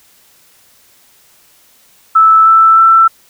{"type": "tone with pitch steps", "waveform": "sine", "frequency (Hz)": [1313, 1323.7, 1334.4], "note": ["E6", "E6", "E6"], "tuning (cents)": [-7, 7, 21], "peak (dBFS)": -3, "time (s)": [2.15, 3.08], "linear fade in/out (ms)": 10, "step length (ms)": 310, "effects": ["white hiss -48 dBFS RMS until 3.29 s"]}